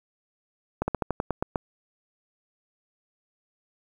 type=slowing click train; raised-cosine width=1 ms; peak=-11 dBFS; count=9; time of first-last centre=0.82-1.558 s; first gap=60 ms; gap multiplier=1.12; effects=8-bit